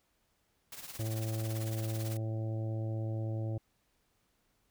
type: noise with tremolo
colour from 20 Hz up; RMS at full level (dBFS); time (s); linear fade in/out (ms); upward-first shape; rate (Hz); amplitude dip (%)
white; -43; 0.72-2.17; 2; triangle; 18; 75
type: harmonic tone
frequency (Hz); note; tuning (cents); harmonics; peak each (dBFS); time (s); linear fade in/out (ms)
110.5; A2; +8; 1 / 2 / 3 / 4 / 5 / 6 / 7; -33 / -49 / -43 / -54 / -46 / -53 / -55; 0.99-3.58; 5
effects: pink hiss -75 dBFS RMS until 4.7 s